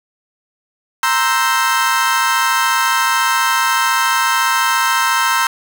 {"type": "chord", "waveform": "35% pulse", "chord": "C dominant seventh", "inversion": "third", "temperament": "equal", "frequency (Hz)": [932.3, 1046.5, 1318.5, 1568], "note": ["Bb5", "C6", "E6", "G6"], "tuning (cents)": [0, 0, 0, 0], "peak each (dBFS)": -17, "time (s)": [1.03, 5.47], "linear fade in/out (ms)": 2, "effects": []}